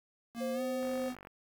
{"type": "tone with pitch glide", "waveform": "square", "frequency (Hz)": [233.7, 250.5], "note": ["A#3", "B3"], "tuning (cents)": [5, 25], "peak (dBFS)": -37, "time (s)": [0.34, 1.16], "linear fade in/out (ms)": 50, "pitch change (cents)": 120, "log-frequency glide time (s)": [0.53, 0.61]}
{"type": "tone with vibrato", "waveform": "sine", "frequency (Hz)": 523.3, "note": "C5", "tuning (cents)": 0, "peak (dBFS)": -34, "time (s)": [0.4, 1.1], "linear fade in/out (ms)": 20, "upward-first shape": "square", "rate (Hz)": 14, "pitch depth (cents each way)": 9}
{"type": "click train", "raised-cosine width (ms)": 0.5, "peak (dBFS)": -34, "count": 22, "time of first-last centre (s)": [0.83, 1.271], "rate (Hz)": 47.6}
{"effects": ["9-bit"]}